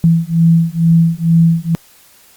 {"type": "beating tone pair", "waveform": "sine", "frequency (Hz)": [164.81, 167.01], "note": ["E3", "E3"], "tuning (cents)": [0, 23], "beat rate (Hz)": 2.2, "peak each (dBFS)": -11, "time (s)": [0.04, 1.75], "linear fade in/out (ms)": 0, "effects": ["white hiss -46 dBFS RMS until 2.36 s", "Opus 48 kbps"]}